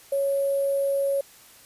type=tone with sample-and-hold; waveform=sine; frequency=554.4 Hz; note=C#5; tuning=in tune; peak=-21 dBFS; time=0.12-1.21 s; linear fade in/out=5 ms; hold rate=11025 Hz; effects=white hiss -51 dBFS RMS until 1.65 s + resampled to 32000 Hz